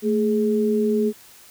sine tone pair together, 221.4 / 419 Hz, A3 / G#4, +11 / +15 cents, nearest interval major seventh, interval 1104 cents, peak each -20 dBFS, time 0.02-1.13 s, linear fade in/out 50 ms, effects white hiss -48 dBFS RMS until 1.5 s

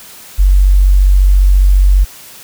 sine tone, 47.34 Hz, F#1, 40 cents sharp, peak -4 dBFS, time 0.38-2.05 s, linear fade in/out 20 ms, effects white hiss -35 dBFS RMS until 2.43 s

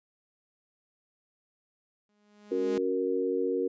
sawtooth tone with exponential growth, 207.7 Hz, G#3, in tune, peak -29 dBFS, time 2.09-2.78 s, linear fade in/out 2 ms, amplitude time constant 150 ms
sine chord, F# major, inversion second, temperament equal, 277.2 / 370 / 466.2 Hz, C#4 / F#4 / A#4, 0 / 0 / 0 cents, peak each -33 / -30 / -29 dBFS, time 2.51-3.68 s, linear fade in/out 10 ms
effects resampled to 16000 Hz

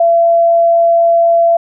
sine tone, 676 Hz, E5, 43 cents sharp, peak -6 dBFS, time 0-1.57 s, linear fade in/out 5 ms, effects none

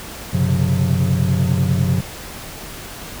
triangle tone cluster, 94.4 / 128.9 / 139 / 180.2 Hz, F#2 / C3 / C#3 / F#3, +35 / -26 / +5 / -45 cents, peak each -18 dBFS, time 0.33-2.01 s, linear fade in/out 10 ms, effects pink hiss -33 dBFS RMS until 3.2 s

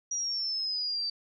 sine exponential sweep, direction down, 5780 to 4623 Hz, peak -29 dBFS, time 0.11-1.1 s, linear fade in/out 5 ms, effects none

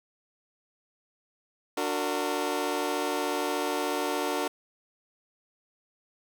20% pulse chord, D augmented, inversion none, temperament just, 293.7 / 367.1 / 458.9 Hz, D4 / F#4 / A#4, 0 / -14 / -27 cents, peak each -27 dBFS, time 1.77-4.48 s, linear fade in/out 5 ms, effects none

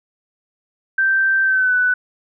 sine tone with pitch glide, 1563 to 1492.4 Hz, G6 to F#6, -6 to +14 cents, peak -13 dBFS, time 0.98-1.94 s, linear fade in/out 5 ms, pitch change -80 cents, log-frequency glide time 1.43-1.75 s, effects none

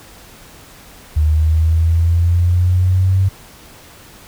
sine exponential sweep, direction up, 76.1 to 96.1 Hz, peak -10 dBFS, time 1.16-3.29 s, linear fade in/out 10 ms, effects pink hiss -41 dBFS RMS until 4.27 s

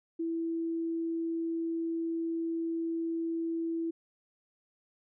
sine tone, 330.5 Hz, E4, 5 cents sharp, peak -30 dBFS, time 0.19-3.91 s, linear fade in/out 10 ms, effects none

